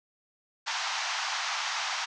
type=band-pass noise; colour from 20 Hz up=pink; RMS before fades=-32 dBFS; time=0.66-2.06 s; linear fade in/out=20 ms; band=760 to 6500 Hz; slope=48 dB/octave; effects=none